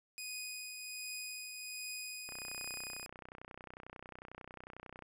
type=tone with tremolo; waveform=15% pulse; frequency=2489 Hz; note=D#7; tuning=in tune; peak=-34 dBFS; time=0.18-3.06 s; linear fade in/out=0 ms; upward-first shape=triangle; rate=1.3 Hz; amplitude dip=40%
type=click train; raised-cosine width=0.5 ms; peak=-33 dBFS; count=86; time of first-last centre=2.29-5.023 s; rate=31.1 Hz
effects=none